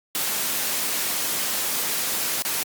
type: noise with dropouts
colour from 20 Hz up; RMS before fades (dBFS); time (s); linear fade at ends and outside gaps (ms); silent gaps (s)
white; -25; 0.15-2.63; 0; 2.422-2.45
effects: high-pass 150 Hz 12 dB/octave + Opus 48 kbps